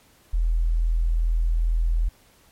sine tone, 41.2 Hz, E1, in tune, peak -18 dBFS, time 0.33-2.09 s, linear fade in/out 10 ms, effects pink hiss -57 dBFS RMS until 2.51 s + MP3 64 kbps

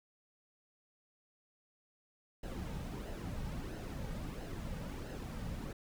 brown noise with flanger, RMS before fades -42 dBFS, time 2.43-5.73 s, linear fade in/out 5 ms, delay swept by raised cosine 0.85 to 2.95 ms, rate 1.5 Hz, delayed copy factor -0.55, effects none

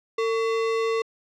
sine tone with sample-and-hold, 451.6 Hz, A4, 45 cents sharp, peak -21 dBFS, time 0.18-1.02 s, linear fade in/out 5 ms, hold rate 1575 Hz, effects low-pass 4000 Hz 12 dB/octave

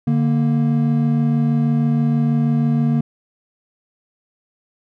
triangle tone pair together, 146.83 / 233.1 Hz, D3 / A#3, 0 / 0 cents, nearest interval minor sixth, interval 800 cents, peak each -15 dBFS, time 0.07-3.01 s, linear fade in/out 5 ms, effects none

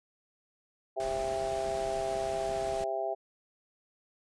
harmonic tone, 132.7 Hz, C3, 25 cents sharp, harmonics 3 / 4 / 5 / 6, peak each -37 / -41 / -32 / -37 dBFS, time 0.96-3.15 s, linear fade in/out 20 ms
pink noise, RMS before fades -43 dBFS, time 1-2.84 s, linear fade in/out 0 ms
effects resampled to 22050 Hz

